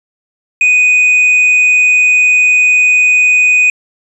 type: tone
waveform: triangle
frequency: 2489 Hz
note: D#7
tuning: in tune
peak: -4 dBFS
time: 0.61-3.7 s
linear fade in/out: 2 ms
effects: resampled to 24000 Hz